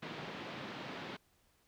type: band-pass noise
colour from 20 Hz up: pink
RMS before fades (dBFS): -45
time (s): 0.02-1.17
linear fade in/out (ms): 10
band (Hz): 140 to 3900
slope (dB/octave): 24
effects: pink hiss -72 dBFS RMS until 1.67 s